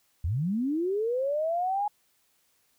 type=linear sweep; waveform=sine; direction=up; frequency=70.7 to 840 Hz; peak=-25 dBFS; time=0.24-1.88 s; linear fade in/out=5 ms; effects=white hiss -69 dBFS RMS until 2.78 s